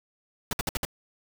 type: noise bursts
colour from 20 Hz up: pink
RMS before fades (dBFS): -28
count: 5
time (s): 0.51-0.851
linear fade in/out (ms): 2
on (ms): 21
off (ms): 59
effects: none